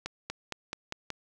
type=accelerating click train; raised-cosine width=0.2 ms; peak=-17 dBFS; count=6; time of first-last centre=0.06-1.103 s; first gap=240 ms; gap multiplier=0.93; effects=none